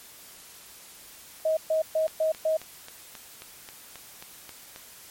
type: tone bursts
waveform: sine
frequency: 633 Hz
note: D#5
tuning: 30 cents sharp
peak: -21 dBFS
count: 5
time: 1.45-2.57 s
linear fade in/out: 5 ms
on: 120 ms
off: 130 ms
type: click train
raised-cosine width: 0.2 ms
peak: -24 dBFS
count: 11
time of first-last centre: 2.08-4.761 s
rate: 3.73 Hz
effects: white hiss -48 dBFS RMS until 5.1 s + MP3 64 kbps